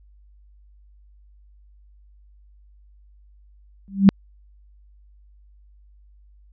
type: tone with exponential growth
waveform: sine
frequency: 196 Hz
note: G3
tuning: in tune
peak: -4 dBFS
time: 3.88-4.09 s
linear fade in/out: 0 ms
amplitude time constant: 45 ms
effects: added 50 Hz sine -49 dBFS peak until 6.52 s + resampled to 11025 Hz